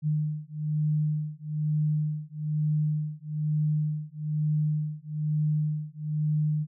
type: beating tone pair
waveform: sine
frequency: 151.5 / 152.6 Hz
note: D#3 / D#3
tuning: -46 / -33 cents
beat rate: 1.1 Hz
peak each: -28 dBFS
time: 0.02-6.67 s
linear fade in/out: 50 ms
effects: none